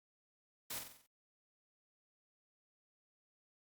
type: noise with echo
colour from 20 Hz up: white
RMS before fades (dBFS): -43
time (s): 0.7-0.79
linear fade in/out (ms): 5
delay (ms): 46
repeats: 6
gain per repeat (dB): -5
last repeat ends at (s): 1.066
effects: Opus 48 kbps